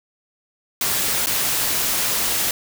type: noise with dropouts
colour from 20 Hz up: white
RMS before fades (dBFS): -21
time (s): 0.81-2.51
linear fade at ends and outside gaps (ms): 2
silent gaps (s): 1.261-1.269
effects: none